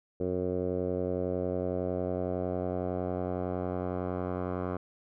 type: tone with low-pass filter sweep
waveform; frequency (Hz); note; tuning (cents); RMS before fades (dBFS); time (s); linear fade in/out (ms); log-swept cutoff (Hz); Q
10% pulse; 90.9; F#2; -30; -32; 0.2-4.77; 5; 470 to 1000; 2.7
effects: none